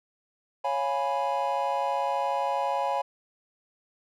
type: chord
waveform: triangle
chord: C# dominant seventh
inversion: none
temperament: equal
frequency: 554.4 / 698.5 / 830.6 / 987.8 Hz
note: C#5 / E#5 / G#5 / B5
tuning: 0 / 0 / 0 / 0 cents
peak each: -29 / -31 / -27 / -29 dBFS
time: 0.64-3.02 s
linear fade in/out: 10 ms
effects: none